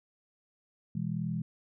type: chord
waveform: sine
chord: E major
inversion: second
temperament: equal with one note detuned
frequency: 123.47 / 164.81 / 205.3 Hz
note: B2 / E3 / G#3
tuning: 0 / 0 / -20 cents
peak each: -37 / -33 / -36 dBFS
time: 0.95-1.42 s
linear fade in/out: 5 ms
effects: none